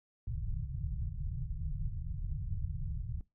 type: low-pass noise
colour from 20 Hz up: pink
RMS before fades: -37 dBFS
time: 0.27-3.21 s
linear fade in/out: 2 ms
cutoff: 160 Hz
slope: 96 dB/octave
effects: noise-tail reverb RT60 0.2 s tail -19 dB re dry